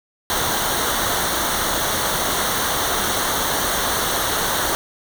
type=noise with comb filter; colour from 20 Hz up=pink; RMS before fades=-21 dBFS; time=0.3-4.75 s; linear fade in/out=0 ms; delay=0.4 ms; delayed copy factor=-0.7; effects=none